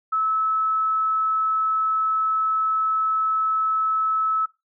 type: tone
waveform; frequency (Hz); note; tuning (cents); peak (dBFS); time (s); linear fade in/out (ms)
sine; 1300; E6; -24; -19; 0.12-4.46; 10
effects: noise-tail reverb RT60 0.2 s tail -18 dB re dry